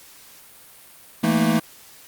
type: tone cluster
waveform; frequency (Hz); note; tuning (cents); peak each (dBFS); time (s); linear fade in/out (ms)
square; 165.2 / 218.8 / 234.1 / 317.3; E3 / A3 / A#3 / D#4; +4 / -9 / +8 / +34; -24 / -21 / -23 / -26; 1.23-1.6; 10
effects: white hiss -47 dBFS RMS until 2.07 s + Opus 48 kbps